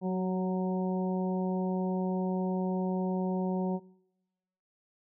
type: harmonic tone with a mistuned harmonic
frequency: 185 Hz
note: F#3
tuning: in tune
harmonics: 1 / 2 / 3 / 4 / 5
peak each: -29 / -35 / -39 / -41 / -43 dBFS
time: 0.01-3.8 s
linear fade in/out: 50 ms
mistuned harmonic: 2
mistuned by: +16 cents
effects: noise-tail reverb RT60 1.0 s tail -24 dB re dry